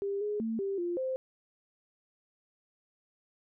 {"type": "tone with pitch steps", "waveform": "sine", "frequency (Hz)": [398.7, 417, 224.6, 393.3, 348.3, 521], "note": ["G4", "G#4", "A3", "G4", "F4", "C5"], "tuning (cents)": [29, 7, 36, 6, -5, -7], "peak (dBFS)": -30, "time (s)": [0.02, 1.16], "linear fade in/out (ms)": 0, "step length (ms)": 190, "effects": []}